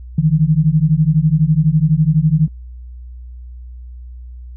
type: beating tone pair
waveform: sine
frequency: 150 / 162 Hz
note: D3 / E3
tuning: +37 / -30 cents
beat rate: 12 Hz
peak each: -13 dBFS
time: 0.18-2.48 s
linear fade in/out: 5 ms
effects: added 61 Hz sine -30 dBFS peak until 4.56 s